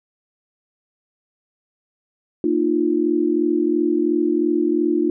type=chord; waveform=sine; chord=Bb suspended fourth; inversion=none; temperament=equal with one note detuned; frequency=233.1 / 306.3 / 349.2 Hz; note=Bb3 / Eb4 / F4; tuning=0 / -27 / 0 cents; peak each=-25 / -19 / -19 dBFS; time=2.44-5.1 s; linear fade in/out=2 ms; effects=none